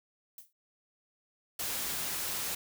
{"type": "noise with exponential decay", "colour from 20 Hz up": "violet", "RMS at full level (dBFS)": -44, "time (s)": [0.38, 0.53], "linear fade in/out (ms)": 2, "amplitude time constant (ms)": 32}
{"type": "noise", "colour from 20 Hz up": "white", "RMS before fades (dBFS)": -35, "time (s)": [1.59, 2.55], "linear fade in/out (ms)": 5}
{"effects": []}